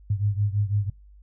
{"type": "beating tone pair", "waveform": "sine", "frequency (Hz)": [100.8, 106.8], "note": ["G2", "G#2"], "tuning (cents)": [49, 49], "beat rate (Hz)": 6, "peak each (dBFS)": [-23, -26], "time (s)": [0.1, 0.9], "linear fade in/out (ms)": 5, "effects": ["noise-tail reverb RT60 0.2 s tail -24 dB re dry", "added 50 Hz sine -47 dBFS peak until 1.22 s"]}